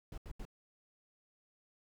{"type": "noise bursts", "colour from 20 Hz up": "brown", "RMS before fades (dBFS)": -44, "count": 3, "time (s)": [0.12, 0.452], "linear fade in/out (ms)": 2, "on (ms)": 58, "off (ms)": 79, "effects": []}